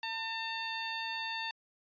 10% pulse tone, 901 Hz, A5, 41 cents sharp, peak -26 dBFS, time 0.03-1.51 s, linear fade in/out 2 ms, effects resampled to 11025 Hz

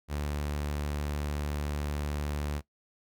sawtooth tone, 73.42 Hz, D2, in tune, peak -27 dBFS, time 0.08-2.62 s, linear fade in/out 50 ms, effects noise-tail reverb RT60 0.1 s tail -18 dB re dry

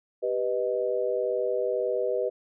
sine chord, G augmented, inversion none, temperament equal, 392 / 493.9 / 622.3 Hz, G4 / B4 / D#5, 0 / 0 / 0 cents, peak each -30 / -27 / -30 dBFS, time 0.22-2.3 s, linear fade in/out 20 ms, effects none

